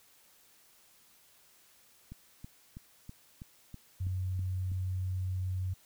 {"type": "click train", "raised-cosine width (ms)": 5, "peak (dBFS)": -32, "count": 9, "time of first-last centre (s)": [2.12, 4.717], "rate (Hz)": 3.08}
{"type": "tone", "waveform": "sine", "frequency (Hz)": 92.7, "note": "F#2", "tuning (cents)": 4, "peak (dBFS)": -31, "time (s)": [4, 5.74], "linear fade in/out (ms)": 10}
{"effects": ["white hiss -63 dBFS RMS until 5.85 s"]}